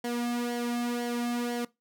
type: tone with flanger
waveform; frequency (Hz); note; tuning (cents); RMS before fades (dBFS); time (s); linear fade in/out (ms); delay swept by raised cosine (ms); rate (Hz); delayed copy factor
sawtooth; 240; B3; -49; -31; 0.04-1.65; 5; 0.78 to 2.08; 2; -0.65
effects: noise-tail reverb RT60 0.2 s tail -21 dB re dry